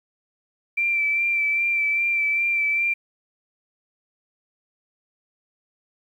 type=tone with vibrato; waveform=sine; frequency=2344 Hz; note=D7; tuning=4 cents flat; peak=-19 dBFS; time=0.77-2.94 s; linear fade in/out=10 ms; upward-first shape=sine; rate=2.5 Hz; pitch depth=26 cents each way; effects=9-bit